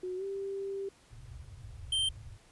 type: tone with pitch glide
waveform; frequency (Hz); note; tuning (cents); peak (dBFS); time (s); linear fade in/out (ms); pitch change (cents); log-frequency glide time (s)
sine; 366.5 to 392.8; F#4 to G4; -16 to +4; -34; 0.03-0.89; 5; +120; 0.16-0.24
type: low-pass noise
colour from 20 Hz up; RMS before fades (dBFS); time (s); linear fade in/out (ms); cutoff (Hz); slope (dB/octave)
white; -47; 1.1-2.38; 50; 130; 96
type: tone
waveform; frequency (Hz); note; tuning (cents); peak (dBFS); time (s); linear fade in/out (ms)
square; 3136; G7; 0; -28; 1.92-2.09; 5
effects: pink hiss -62 dBFS RMS until 2.51 s + resampled to 24000 Hz